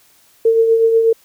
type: tone with tremolo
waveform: sine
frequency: 453.2 Hz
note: A#4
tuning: 49 cents flat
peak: -7 dBFS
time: 0.45-1.13 s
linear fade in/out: 5 ms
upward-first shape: triangle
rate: 8.2 Hz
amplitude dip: 50%
effects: white hiss -52 dBFS RMS until 1.24 s